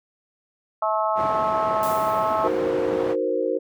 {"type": "harmonic tone", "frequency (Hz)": 216.3, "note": "A3", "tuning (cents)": -29, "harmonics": [3, 4, 5, 6], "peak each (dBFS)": [-24, -25, -26, -27], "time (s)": [0.82, 2.48], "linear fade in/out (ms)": 5}
{"type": "band-pass noise", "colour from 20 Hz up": "white", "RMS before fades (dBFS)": -32, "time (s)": [1.15, 3.16], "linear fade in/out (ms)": 50, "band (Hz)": [100, 920], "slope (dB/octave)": 12}
{"type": "noise with exponential decay", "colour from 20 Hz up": "blue", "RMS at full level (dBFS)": -33, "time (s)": [1.83, 2.71], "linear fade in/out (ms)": 0, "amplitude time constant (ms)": 190}
{"type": "chord", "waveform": "sine", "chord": "C half-diminished seventh", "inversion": "first", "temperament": "equal", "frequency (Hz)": [311.1, 370, 466.2, 523.3], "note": ["Eb4", "Gb4", "Bb4", "C5"], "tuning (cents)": [0, 0, 0, 0], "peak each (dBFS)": [-29, -27, -25, -25], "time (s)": [2.43, 3.59], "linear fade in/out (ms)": 20}
{"effects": []}